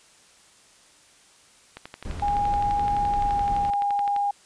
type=click train; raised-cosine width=0.3 ms; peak=-21 dBFS; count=29; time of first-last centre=1.77-4.163 s; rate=11.7 Hz
type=noise; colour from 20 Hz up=brown; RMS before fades=-32 dBFS; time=2.05-3.7 s; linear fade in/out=0 ms
type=tone with pitch glide; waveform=sine; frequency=817 to 810.9 Hz; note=G#5 to G#5; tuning=-29 to -42 cents; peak=-21 dBFS; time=2.22-4.31 s; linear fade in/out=5 ms; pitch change=-13 cents; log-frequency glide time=3.17-3.47 s
effects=white hiss -55 dBFS RMS until 4.45 s + resampled to 22050 Hz